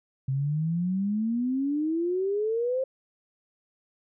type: exponential sweep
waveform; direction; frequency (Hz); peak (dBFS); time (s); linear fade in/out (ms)
sine; up; 130.81 to 534; -24; 0.28-2.84; 5
effects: none